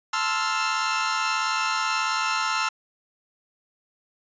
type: chord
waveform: sawtooth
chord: F major seventh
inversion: first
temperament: equal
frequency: 880 / 1046.5 / 1318.5 / 1396.9 Hz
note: A5 / C6 / E6 / F6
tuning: 0 / 0 / 0 / 0 cents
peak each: -26 / -26 / -23 / -25 dBFS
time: 0.13-2.69 s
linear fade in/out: 5 ms
effects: resampled to 16000 Hz